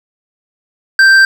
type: tone with hard clipping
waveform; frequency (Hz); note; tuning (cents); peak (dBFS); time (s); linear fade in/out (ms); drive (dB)
sine; 1568; G6; 0; -5; 0.99-1.25; 2; 7
effects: none